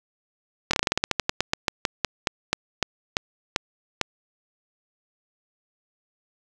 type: slowing click train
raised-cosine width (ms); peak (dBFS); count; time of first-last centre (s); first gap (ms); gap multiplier
0.2; -3; 23; 0.71-4.013; 24; 1.15
effects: none